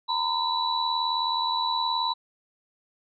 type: tone cluster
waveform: sine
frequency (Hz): 926 / 1005 / 3946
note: A#5 / B5 / B7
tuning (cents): -12 / +30 / -2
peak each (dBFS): -28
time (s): 0.08-2.14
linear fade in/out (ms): 20
effects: none